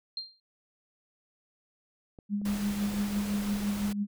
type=tone with exponential decay; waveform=sine; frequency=4186 Hz; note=C8; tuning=in tune; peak=-30 dBFS; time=0.17-0.4 s; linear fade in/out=2 ms; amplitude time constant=48 ms
type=clicks; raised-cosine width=2 ms; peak=-34 dBFS; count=5; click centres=2.188 / 2.416 / 2.463 / 2.813 / 2.983 s
type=tone with tremolo; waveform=sine; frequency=204.2 Hz; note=G#3; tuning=29 cents flat; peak=-25 dBFS; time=2.29-4.07 s; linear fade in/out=50 ms; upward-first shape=triangle; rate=5.9 Hz; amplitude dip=60%
type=noise; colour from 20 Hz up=pink; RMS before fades=-40 dBFS; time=2.45-3.93 s; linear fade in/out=5 ms
effects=none